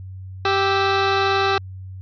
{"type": "tone pair together", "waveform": "15% pulse", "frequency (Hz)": [391.7, 1313], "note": ["G4", "E6"], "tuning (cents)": [-1, -7], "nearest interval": "octave + major sixth", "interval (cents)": 2094, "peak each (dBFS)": [-11, -17], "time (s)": [0.45, 1.58], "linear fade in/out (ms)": 2, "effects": ["added 94 Hz sine -32 dBFS peak until 2.01 s", "resampled to 11025 Hz"]}